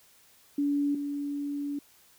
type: tone pair in turn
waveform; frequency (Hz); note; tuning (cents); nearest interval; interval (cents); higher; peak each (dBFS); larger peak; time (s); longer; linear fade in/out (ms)
sine; 286.4 / 286.4; D4 / D4; -43 / -43; unison; 0; neither; -24 / -30; first; 0.58-0.95 / 0.95-1.79; second; 5
effects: white hiss -60 dBFS RMS until 2.18 s